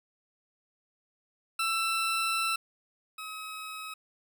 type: tone pair in turn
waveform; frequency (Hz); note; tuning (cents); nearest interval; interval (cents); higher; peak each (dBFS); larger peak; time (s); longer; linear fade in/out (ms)
20% pulse; 1334 / 1276.6; E6 / D#6; +20 / +44; minor second; 76; first; -22 / -33; first; 1.59-2.56 / 3.18-3.94; first; 5
effects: none